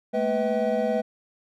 triangle tone cluster, 214.9 / 233 / 497.6 / 642 / 773 Hz, A3 / A#3 / B4 / E5 / G5, -41 / -1 / +13 / -46 / -24 cents, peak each -27 / -31 / -24 / -24 / -31 dBFS, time 0.13-1.02 s, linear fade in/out 20 ms, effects none

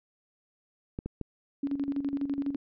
clicks, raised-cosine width 3 ms, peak -21 dBFS, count 3, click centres 0.989 / 1.06 / 1.213 s
sine tone with tremolo, 280 Hz, C#4, 18 cents sharp, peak -26 dBFS, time 1.63-2.56 s, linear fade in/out 5 ms, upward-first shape square, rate 12 Hz, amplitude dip 65%
effects resampled to 11025 Hz

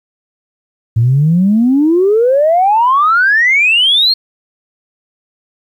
sine exponential sweep, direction up, 109.7 to 4336 Hz, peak -6 dBFS, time 0.96-4.14 s, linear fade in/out 10 ms, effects tanh soft clip ceiling -2 dBFS + 8-bit

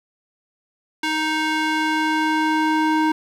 square tone with band-pass filter sweep, 312.2 Hz, D#4, 6 cents sharp, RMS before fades -20 dBFS, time 1.03-3.12 s, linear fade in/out 5 ms, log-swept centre 2300 to 860 Hz, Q 0.8, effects 8-bit

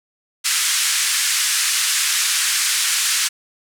white band-pass noise, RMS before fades -19 dBFS, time 0.44-3.29 s, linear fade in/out 20 ms, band 1400 to 9800 Hz, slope 24 dB/octave, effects none

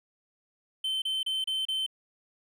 triangle tone bursts, 3085 Hz, G7, 28 cents flat, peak -26 dBFS, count 5, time 0.84-1.864 s, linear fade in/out 5 ms, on 180 ms, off 31 ms, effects none

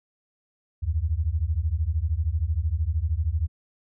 sine beating tone pair, 73.3 / 86.3 Hz, D2 / F2, -3 / -20 cents, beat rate 13 Hz, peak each -25 dBFS, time 0.82-3.48 s, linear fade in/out 20 ms, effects none

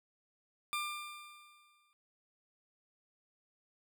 20% pulse tone with exponential decay, 1194 Hz, D6, 28 cents sharp, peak -28 dBFS, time 0.73-1.93 s, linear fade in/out 0 ms, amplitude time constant 260 ms, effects none

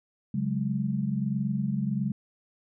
sine chord, C# suspended fourth, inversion none, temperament equal with one note detuned, 138.59 / 186.28 / 207.7 Hz, C#3 / F#3 / G#3, 0 / +12 / 0 cents, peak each -30 / -31 / -29 dBFS, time 0.34-2.12 s, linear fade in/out 5 ms, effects none

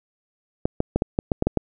clicks, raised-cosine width 2 ms, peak -6 dBFS, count 9, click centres 0.655 / 0.804 / 0.96 / 1.021 / 1.189 / 1.318 / 1.424 / 1.47 / 1.573 s, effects none

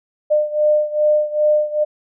sine beating tone pair, 602 / 604.5 Hz, D5 / D5, +43 / +50 cents, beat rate 2.5 Hz, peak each -15 / -18 dBFS, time 0.3-1.85 s, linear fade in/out 20 ms, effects none

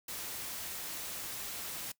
white noise, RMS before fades -41 dBFS, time 0.08-1.92 s, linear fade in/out 5 ms, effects noise-tail reverb RT60 0.1 s tail -20 dB re dry

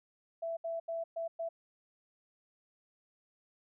sine tone bursts at uneven times, 664 Hz, E5, 12 cents sharp, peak -34 dBFS, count 5, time 0.42-0.57 / 0.64-0.8 / 0.88-1.04 / 1.16-1.28 / 1.39-1.49 s, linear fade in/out 10 ms, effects none

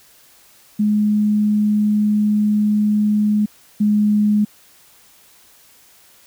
sine tone pair in turn, 210 / 209.3 Hz, G#3 / G#3, +19 / +14 cents, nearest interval unison, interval 5 cents, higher first, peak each -13 / -12 dBFS, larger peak second, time 0.79-3.46 / 3.8-4.45 s, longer first, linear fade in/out 10 ms, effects white hiss -50 dBFS RMS until 6.26 s

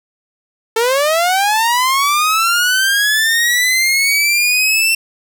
sawtooth linear sweep, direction up, 440 to 2700 Hz, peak -8 dBFS, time 0.76-4.95 s, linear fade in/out 5 ms, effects none

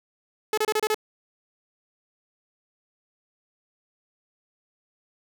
sawtooth tone bursts, 430 Hz, A4, 40 cents flat, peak -17 dBFS, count 6, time 0.53-0.945 s, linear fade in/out 2 ms, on 45 ms, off 29 ms, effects none

